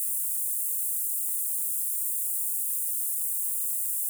pink high-pass noise, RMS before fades -29 dBFS, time 0-4.09 s, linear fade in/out 0 ms, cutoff 8500 Hz, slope 48 dB/octave, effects none

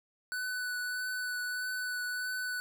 square tone with vibrato, 1492 Hz, F#6, 14 cents sharp, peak -34 dBFS, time 0.32-2.6 s, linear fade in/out 0 ms, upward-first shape triangle, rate 1.6 Hz, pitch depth 15 cents each way, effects none

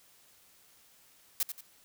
blue noise with echo, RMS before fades -29 dBFS, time 1.4-1.43 s, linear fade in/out 2 ms, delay 89 ms, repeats 2, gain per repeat -9 dB, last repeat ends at 1.608 s, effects white hiss -62 dBFS RMS until 1.84 s

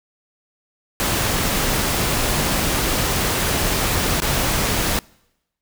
pink noise with dropouts, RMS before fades -20 dBFS, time 1-4.99 s, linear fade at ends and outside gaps 0 ms, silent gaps 4.202-4.22 s, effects noise-tail reverb RT60 0.9 s tail -26 dB re dry

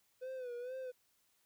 triangle tone with vibrato, 501 Hz, B4, 25 cents sharp, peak -39 dBFS, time 0.21-0.92 s, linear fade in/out 20 ms, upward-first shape sine, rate 2.2 Hz, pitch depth 78 cents each way, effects white hiss -75 dBFS RMS until 1.45 s

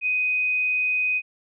sine tone, 2501 Hz, D#7, 8 cents sharp, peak -20 dBFS, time 0.01-1.22 s, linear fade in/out 50 ms, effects none

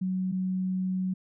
sine tone pair in turn, 186.1 / 186.1 Hz, F#3 / F#3, +10 / +10 cents, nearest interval unison, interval 0 cents, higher neither, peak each -26 dBFS, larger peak neither, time 0.01-0.32 / 0.32-1.14 s, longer second, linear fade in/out 10 ms, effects none

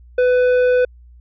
sine tone with tanh clipping, 499.1 Hz, B4, 18 cents sharp, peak -13 dBFS, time 0.18-0.85 s, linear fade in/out 5 ms, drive 9 dB, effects added 60 Hz sine -41 dBFS peak until 1.2 s

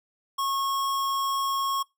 square tone, 1093 Hz, C#6, 25 cents flat, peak -26 dBFS, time 0.38-1.83 s, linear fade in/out 10 ms, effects noise-tail reverb RT60 0.2 s tail -23 dB re dry

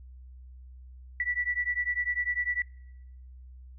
sine beating tone pair, 1953 / 1963 Hz, B6 / B6, -20 / -11 cents, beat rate 10 Hz, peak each -30 dBFS, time 1.2-2.62 s, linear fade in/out 2 ms, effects noise-tail reverb RT60 1.0 s tail -25 dB re dry + added 63 Hz sine -45 dBFS peak until 3.78 s

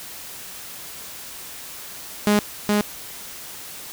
sawtooth tone with echo, 207.7 Hz, G#3, in tune, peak -11 dBFS, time 2.27-2.39 s, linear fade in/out 0 ms, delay 420 ms, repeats 1, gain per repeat -2 dB, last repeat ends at 2.81 s, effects white hiss -37 dBFS RMS until 3.92 s

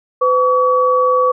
sine tone pair together, 506 / 1136 Hz, B4 / C#6, +42 / +42 cents, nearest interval octave + major second, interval 1400 cents, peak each -13 dBFS, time 0.21-1.32 s, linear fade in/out 10 ms, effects none

